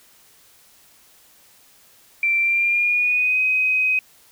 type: tone with pitch glide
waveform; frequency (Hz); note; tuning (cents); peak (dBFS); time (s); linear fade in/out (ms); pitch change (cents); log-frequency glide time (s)
sine; 2350 to 2519; D7 to D#7; +1 to +21; -16; 2.23-3.99; 2; +120; 2.4-3.41
effects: white hiss -53 dBFS RMS until 4.31 s